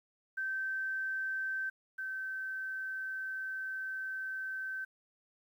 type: tone pair in turn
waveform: sine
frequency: 1550 / 1542.4 Hz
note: G6 / G6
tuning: -20 / -28 cents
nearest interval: unison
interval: 8 cents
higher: first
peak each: -33 / -36 dBFS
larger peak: first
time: 0.37-1.7 / 1.98-4.85 s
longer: second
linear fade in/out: 10 ms
effects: 11-bit